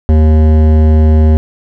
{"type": "tone with hard clipping", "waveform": "sine", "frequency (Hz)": 77.78, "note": "D#2", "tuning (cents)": 0, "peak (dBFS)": -6, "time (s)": [0.09, 1.37], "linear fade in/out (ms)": 0, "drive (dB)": 14, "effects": []}